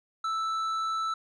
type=tone with tanh clipping; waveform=triangle; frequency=1318.5 Hz; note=E6; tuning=in tune; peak=-29 dBFS; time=0.24-1.14 s; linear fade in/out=5 ms; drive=12 dB; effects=none